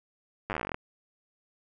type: slowing click train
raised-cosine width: 0.5 ms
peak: -17 dBFS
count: 16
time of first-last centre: 0.5-0.744 s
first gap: 9 ms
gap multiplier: 1.08
effects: none